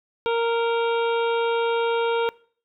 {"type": "harmonic tone", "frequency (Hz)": 464.1, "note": "A#4", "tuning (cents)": -8, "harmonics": [1, 2, 3, 5, 6, 7, 8], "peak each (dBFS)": [-21, -27, -31, -35, -37, -38, -39], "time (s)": [0.26, 2.29], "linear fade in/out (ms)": 0, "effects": ["noise-tail reverb RT60 0.5 s tail -23 dB re dry"]}